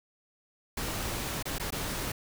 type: noise with dropouts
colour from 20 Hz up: pink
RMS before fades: -34 dBFS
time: 0.77-2.12 s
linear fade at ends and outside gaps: 5 ms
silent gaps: 1.427-1.454 / 1.584-1.597 / 1.706-1.723 s
effects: none